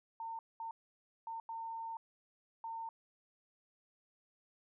sine tone bursts at uneven times, 908 Hz, A#5, 46 cents flat, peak -40 dBFS, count 5, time 0.2-0.39 / 0.6-0.71 / 1.27-1.4 / 1.49-1.97 / 2.64-2.89 s, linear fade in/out 2 ms, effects none

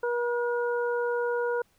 harmonic tone, 480 Hz, B4, 49 cents flat, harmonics 1 / 2 / 3, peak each -26 / -34 / -34 dBFS, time 0.03-1.62 s, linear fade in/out 5 ms, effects pink hiss -67 dBFS RMS until 1.78 s

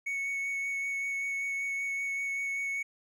triangle tone with vibrato, 2217 Hz, C#7, in tune, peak -29 dBFS, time 0.06-2.83 s, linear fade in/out 10 ms, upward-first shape sine, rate 5.2 Hz, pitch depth 10 cents each way, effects none

